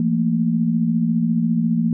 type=tone cluster; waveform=sine; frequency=169.5 / 215.1 / 229.6 Hz; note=E3 / A3 / A#3; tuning=+49 / -39 / -26 cents; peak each=-20 / -27 / -18 dBFS; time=0-1.93 s; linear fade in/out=2 ms; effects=none